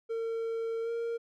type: tone with pitch glide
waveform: triangle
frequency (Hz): 455.2 to 464.2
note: A#4 to A#4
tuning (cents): -41 to -7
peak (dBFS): -29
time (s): 0.09-1.18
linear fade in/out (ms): 20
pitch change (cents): +34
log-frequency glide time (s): 0.82-0.9
effects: none